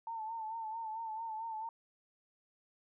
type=tone with vibrato; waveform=sine; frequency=892 Hz; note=A5; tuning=23 cents sharp; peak=-38 dBFS; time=0.07-1.69 s; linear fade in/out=2 ms; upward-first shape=sine; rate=4.5 Hz; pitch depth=54 cents each way; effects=none